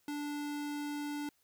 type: tone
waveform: square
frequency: 292.4 Hz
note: D4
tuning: 7 cents flat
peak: -37 dBFS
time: 0.08-1.29 s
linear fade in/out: 2 ms
effects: white hiss -73 dBFS RMS until 1.43 s